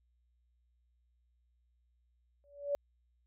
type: tone with exponential growth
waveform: sine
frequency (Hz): 572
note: D5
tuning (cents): -46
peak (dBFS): -27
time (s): 2.44-2.75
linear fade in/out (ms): 0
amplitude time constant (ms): 67
effects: added 60 Hz sine -70 dBFS peak until 3.26 s